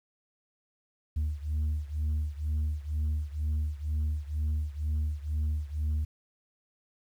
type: beating tone pair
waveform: sine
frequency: 75.2 / 77.3 Hz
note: D2 / D#2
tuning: +42 / -11 cents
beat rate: 2.1 Hz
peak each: -28 / -30 dBFS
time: 1.16-6.05 s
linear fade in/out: 10 ms
effects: tanh soft clip ceiling -25 dBFS + 10-bit